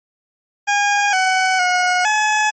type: tone with pitch steps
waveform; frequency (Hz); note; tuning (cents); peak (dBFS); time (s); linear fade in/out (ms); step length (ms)
20% pulse; 815 / 750 / 725 / 852; G#5 / F#5 / F#5 / G#5; -33 / +23 / -35 / +44; -9; 0.67-2.51; 20; 460
effects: MP3 32 kbps